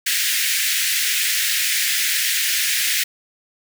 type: high-pass noise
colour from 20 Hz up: pink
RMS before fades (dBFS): -20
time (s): 0.06-3.04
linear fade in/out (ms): 10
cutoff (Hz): 1700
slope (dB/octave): 48
effects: none